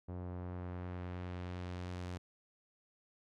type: tone with low-pass filter sweep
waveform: sawtooth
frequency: 89.7 Hz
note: F2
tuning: 47 cents sharp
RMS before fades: -43 dBFS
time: 0.08-2.18 s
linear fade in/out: 10 ms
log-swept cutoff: 780 to 7700 Hz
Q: 0.77
effects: none